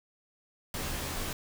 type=noise with comb filter; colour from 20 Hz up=pink; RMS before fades=-35 dBFS; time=0.74-1.33 s; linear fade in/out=2 ms; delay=19 ms; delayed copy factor=-0.65; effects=none